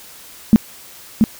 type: tone with echo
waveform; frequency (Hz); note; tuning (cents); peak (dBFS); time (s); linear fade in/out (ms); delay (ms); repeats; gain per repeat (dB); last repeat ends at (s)
sine; 220; A3; 0; -3; 0.53-0.56; 0; 680; 1; -4; 1.24
effects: white hiss -40 dBFS RMS until 1.39 s